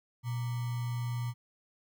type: tone with sample-and-hold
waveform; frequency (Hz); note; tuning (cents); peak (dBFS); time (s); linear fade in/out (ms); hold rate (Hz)
sine; 120.7; B2; -39; -31; 0.23-1.34; 50; 1050
effects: none